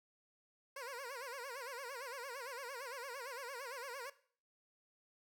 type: tone with vibrato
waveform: 15% pulse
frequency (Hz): 513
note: C5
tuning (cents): -34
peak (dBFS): -38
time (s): 0.76-4.1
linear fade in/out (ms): 5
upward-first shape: sine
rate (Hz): 8.8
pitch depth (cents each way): 170
effects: noise-tail reverb RT60 0.5 s tail -17 dB re dry